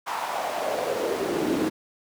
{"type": "noise with high-pass filter sweep", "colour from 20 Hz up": "brown", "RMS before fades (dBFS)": -27, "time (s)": [0.06, 1.7], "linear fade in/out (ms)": 20, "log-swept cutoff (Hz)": [1000, 270], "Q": 3.3, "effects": []}